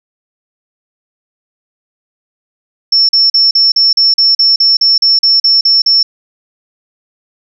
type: tone bursts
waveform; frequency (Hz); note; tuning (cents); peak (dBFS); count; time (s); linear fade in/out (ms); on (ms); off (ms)
sine; 5400; E8; +41; -5; 15; 2.92-6.03; 5; 170; 40
effects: none